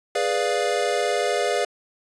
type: chord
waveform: square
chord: G# diminished seventh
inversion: none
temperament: equal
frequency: 415.3 / 493.9 / 587.3 / 698.5 Hz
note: G#4 / B4 / D5 / F5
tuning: 0 / 0 / 0 / 0 cents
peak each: -27 dBFS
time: 0.15-1.65 s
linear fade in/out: 5 ms
effects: resampled to 22050 Hz